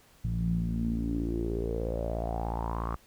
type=tone with low-pass filter sweep; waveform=sawtooth; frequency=56.8 Hz; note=A#1; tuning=44 cents flat; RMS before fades=-31 dBFS; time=0.24-2.96 s; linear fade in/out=5 ms; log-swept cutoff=140 to 1200 Hz; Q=7.1; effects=pink hiss -60 dBFS RMS until 3.06 s